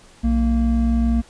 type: tone pair together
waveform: triangle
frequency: 61 / 230.3 Hz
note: B1 / A#3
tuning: -21 / -21 cents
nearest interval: octave + major seventh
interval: 2300 cents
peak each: -16 dBFS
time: 0.23-1.22 s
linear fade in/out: 20 ms
effects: pink hiss -49 dBFS RMS until 1.29 s + resampled to 22050 Hz